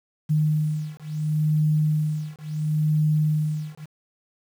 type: beating tone pair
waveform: sine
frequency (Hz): 152.8 / 153.52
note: D#3 / D#3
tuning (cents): -31 / -23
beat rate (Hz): 0.72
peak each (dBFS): -23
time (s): 0.29-3.86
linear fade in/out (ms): 20
effects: 8-bit